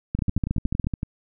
two click trains, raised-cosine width 5 ms, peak -14 / -11 dBFS, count 10 / 11, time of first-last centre 0.19-1.031 / 0.15-0.869 s, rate 10.7 / 13.9 Hz, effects none

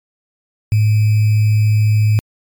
sine tone with sample-and-hold, 107 Hz, A2, 48 cents flat, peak -9 dBFS, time 0.72-2.19 s, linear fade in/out 0 ms, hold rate 2450 Hz, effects MP3 96 kbps

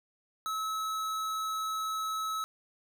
sine tone with hard clipping, 1294 Hz, E6, 32 cents flat, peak -33 dBFS, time 0.46-2.44 s, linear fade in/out 0 ms, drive 17 dB, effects none

